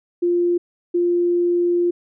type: tone bursts at uneven times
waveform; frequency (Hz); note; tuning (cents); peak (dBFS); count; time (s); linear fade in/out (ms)
sine; 349.2; F4; 0; -15; 2; 0.22-0.58 / 0.94-1.91; 10
effects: none